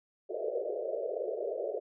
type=band-pass noise; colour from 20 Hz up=pink; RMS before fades=-35 dBFS; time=0.29-1.8 s; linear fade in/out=20 ms; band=380 to 650 Hz; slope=96 dB/octave; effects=none